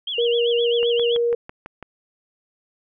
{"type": "tone with vibrato", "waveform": "sine", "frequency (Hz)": 3077, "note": "G7", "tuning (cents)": -33, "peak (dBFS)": -24, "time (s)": [0.07, 1.17], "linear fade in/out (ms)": 5, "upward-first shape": "sine", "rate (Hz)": 7.7, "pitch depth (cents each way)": 180}
{"type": "tone", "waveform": "sine", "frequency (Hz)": 472.4, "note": "A#4", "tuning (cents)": 23, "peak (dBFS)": -17, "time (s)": [0.18, 1.35], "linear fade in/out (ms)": 5}
{"type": "click train", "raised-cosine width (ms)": 0.5, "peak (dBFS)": -20, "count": 7, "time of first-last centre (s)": [0.83, 1.827], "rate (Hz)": 6.02}
{"effects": []}